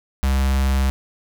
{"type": "tone with notch filter", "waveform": "square", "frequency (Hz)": 67, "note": "C2", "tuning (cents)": 42, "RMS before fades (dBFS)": -18, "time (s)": [0.23, 0.9], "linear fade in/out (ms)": 0, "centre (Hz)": 390, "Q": 1.1, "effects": []}